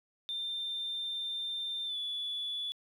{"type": "tone with pitch glide", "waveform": "sine", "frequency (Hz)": [3589, 3441], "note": ["A7", "A7"], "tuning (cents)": [34, -39], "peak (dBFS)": -33, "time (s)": [0.29, 2.72], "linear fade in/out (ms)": 0, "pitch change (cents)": -73, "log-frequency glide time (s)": [1.85, 1.97], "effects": ["tanh soft clip ceiling -29 dBFS", "11-bit"]}